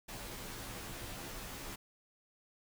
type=noise with comb filter; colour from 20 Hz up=pink; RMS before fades=-45 dBFS; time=0.08-1.76 s; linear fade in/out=10 ms; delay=13 ms; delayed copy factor=-0.85; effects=none